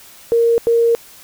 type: tone bursts at uneven times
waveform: sine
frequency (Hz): 465.1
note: A#4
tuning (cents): -4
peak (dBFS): -10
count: 2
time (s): 0.32-0.58 / 0.67-0.95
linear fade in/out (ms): 0
effects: white hiss -42 dBFS RMS until 1.23 s